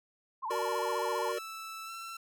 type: tone with vibrato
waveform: sine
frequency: 965 Hz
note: B5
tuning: 40 cents flat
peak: -33 dBFS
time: 0.42-1.33 s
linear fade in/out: 20 ms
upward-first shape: sine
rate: 15 Hz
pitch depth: 200 cents each way
type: chord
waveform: square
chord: Gb augmented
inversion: none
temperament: equal with one note detuned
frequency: 372.1 / 466.2 / 587.3 Hz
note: Gb4 / Bb4 / D5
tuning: +10 / 0 / 0 cents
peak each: -39 / -36 / -38 dBFS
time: 0.5-1.39 s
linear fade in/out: 10 ms
type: tone with pitch glide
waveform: sawtooth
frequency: 1318.5 to 1343.1 Hz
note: E6 to E6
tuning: 0 to +32 cents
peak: -37 dBFS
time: 1.37-2.17 s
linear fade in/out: 5 ms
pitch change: +32 cents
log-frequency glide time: 1.85-1.91 s
effects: none